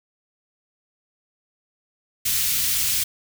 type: band-stop noise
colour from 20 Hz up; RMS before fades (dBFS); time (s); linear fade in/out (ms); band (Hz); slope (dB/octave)
white; -22; 2.25-3.04; 10; 140 to 2400; 12
effects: none